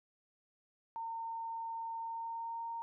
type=tone with pitch glide; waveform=sine; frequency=912 to 923.1 Hz; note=A#5 to A#5; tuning=-38 to -17 cents; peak=-38 dBFS; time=0.96-2.82 s; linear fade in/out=0 ms; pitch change=+21 cents; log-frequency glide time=1.99-2.69 s; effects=none